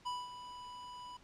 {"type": "tone with ADSR envelope", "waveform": "square", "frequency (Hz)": 987.8, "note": "B5", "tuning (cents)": 0, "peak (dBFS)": -36, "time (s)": [0.05, 1.17], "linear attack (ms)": 19, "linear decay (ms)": 210, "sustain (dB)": -11, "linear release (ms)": 4, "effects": ["pink hiss -63 dBFS RMS until 1.23 s", "low-pass 6000 Hz 12 dB/octave"]}